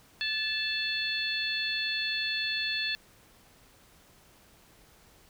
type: harmonic tone with a mistuned harmonic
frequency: 869 Hz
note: A5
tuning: 22 cents flat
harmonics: 2 / 3 / 4 / 5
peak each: -34 / -34 / -34 / -34 dBFS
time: 0.21-2.95 s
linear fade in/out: 0 ms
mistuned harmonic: 3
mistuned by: +26 cents
effects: pink hiss -59 dBFS RMS until 5.29 s